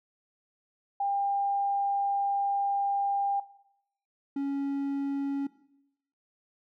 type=tone pair in turn; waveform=sine / triangle; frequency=799 / 278.3 Hz; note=G5 / C#4; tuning=+33 / +7 cents; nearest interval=octave + tritone; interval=1826 cents; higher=first; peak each=-26 dBFS; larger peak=neither; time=1-3.4 / 4.36-5.47 s; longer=first; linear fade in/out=5 ms; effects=noise-tail reverb RT60 0.8 s tail -17 dB re dry